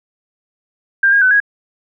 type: tone with pitch steps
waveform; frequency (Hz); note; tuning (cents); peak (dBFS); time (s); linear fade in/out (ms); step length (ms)
sine; 1591 / 1628 / 1511 / 1652; G6 / G#6 / F#6 / G#6; +25 / -35 / +36 / -10; -8; 1.03-1.402; 5; 93
effects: none